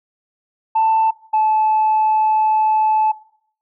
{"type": "tone pair in turn", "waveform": "sine", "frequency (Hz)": [886, 866.8], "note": ["A5", "A5"], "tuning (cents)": [12, -26], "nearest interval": "unison", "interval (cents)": 38, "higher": "first", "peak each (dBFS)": -11, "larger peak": "neither", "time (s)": [[0.75, 1.11], [1.33, 3.12]], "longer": "second", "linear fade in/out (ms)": 10, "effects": ["noise-tail reverb RT60 0.6 s tail -19 dB re dry", "tanh soft clip ceiling -9 dBFS"]}